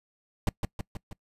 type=noise with echo; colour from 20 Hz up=brown; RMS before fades=-24 dBFS; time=0.47-0.49 s; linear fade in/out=2 ms; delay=160 ms; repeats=4; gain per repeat=-4 dB; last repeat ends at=1.13 s; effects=noise-tail reverb RT60 0.1 s tail -24 dB re dry + resampled to 32000 Hz